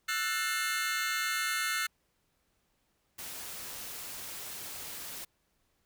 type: chord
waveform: sawtooth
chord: F# half-diminished seventh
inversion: third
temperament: just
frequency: 1332 / 1480 / 1776 / 2131 Hz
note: E6 / F#6 / A6 / C7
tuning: +18 / 0 / +16 / +31 cents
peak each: -32 dBFS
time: 0.08-1.87 s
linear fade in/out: 10 ms
type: noise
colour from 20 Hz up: white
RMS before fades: -42 dBFS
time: 3.18-5.25 s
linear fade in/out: 10 ms
effects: pink hiss -75 dBFS RMS until 5.85 s